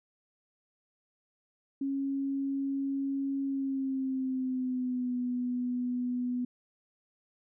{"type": "tone with pitch glide", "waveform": "sine", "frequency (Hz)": [274.4, 247.3], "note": ["C#4", "B3"], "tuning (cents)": [-17, 3], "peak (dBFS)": -29, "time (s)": [1.81, 6.45], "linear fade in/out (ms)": 5, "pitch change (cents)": -180, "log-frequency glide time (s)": [3.44, 5.16], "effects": []}